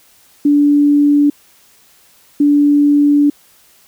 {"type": "tone bursts at uneven times", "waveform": "sine", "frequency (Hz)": 290, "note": "D4", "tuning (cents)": -22, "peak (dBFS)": -7, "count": 2, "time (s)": [[0.45, 1.3], [2.4, 3.3]], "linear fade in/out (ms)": 5, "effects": ["white hiss -49 dBFS RMS until 3.87 s"]}